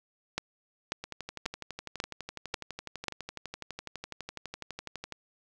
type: two click trains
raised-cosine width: 0.2 ms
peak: -21 / -13 dBFS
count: 50 / 6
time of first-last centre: 1.04-5.123 / 0.38-3.083 s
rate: 12 / 1.85 Hz
effects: none